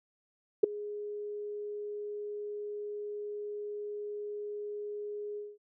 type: tone with ADSR envelope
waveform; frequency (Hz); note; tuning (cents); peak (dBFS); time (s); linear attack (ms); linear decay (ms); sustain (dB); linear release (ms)
sine; 415.3; G#4; 0; -14; 0.63-5.58; 9; 7; -22; 210
effects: none